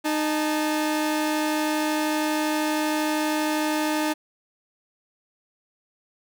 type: tone pair together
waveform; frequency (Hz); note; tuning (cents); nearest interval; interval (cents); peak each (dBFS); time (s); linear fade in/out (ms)
sawtooth; 306.9 / 868; D#4 / A5; -24 / -24; octave + tritone; 1800; -19 / -26; 0.04-4.14; 20
effects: none